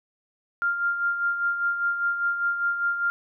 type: tone with tremolo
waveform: sine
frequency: 1396.9 Hz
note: F6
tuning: in tune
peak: -20 dBFS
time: 0.62-3.1 s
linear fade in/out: 0 ms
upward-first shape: sine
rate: 5 Hz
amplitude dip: 55%
effects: none